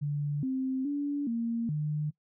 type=tone with pitch steps; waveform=sine; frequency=145.7 / 262.1 / 287 / 231.6 / 150.6 Hz; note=D3 / C4 / D4 / A#3 / D3; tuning=-13 / +3 / -40 / -11 / +44 cents; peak=-28 dBFS; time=0.01-2.11 s; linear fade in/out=20 ms; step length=420 ms; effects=noise-tail reverb RT60 0.1 s tail -22 dB re dry